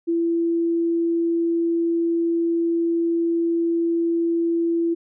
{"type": "tone", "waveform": "sine", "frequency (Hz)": 335.9, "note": "E4", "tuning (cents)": 33, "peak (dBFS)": -18, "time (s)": [0.07, 4.95], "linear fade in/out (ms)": 20, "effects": []}